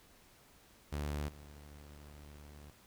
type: tone with level steps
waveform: sawtooth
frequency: 73.42 Hz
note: D2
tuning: in tune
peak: -32 / -48 dBFS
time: 0.92-2.71 s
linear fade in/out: 10 ms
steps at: 1.28 s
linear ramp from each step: 5 ms
effects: pink hiss -63 dBFS RMS until 2.86 s